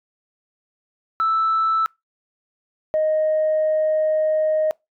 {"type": "tone pair in turn", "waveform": "sine", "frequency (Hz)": [1318.5, 622.2], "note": ["E6", "D#5"], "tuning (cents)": [0, 0], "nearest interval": "octave + minor second", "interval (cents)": 1300, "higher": "first", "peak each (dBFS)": -15, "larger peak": "neither", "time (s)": [[1.2, 1.86], [2.94, 4.71]], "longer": "second", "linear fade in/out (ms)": 0, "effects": ["noise-tail reverb RT60 0.2 s tail -26 dB re dry", "tanh soft clip ceiling -13 dBFS"]}